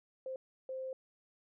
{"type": "tone bursts at uneven times", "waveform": "sine", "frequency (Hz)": 523, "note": "C5", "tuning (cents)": -1, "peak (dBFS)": -38, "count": 2, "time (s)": [[0.26, 0.36], [0.69, 0.93]], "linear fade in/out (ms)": 2, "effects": []}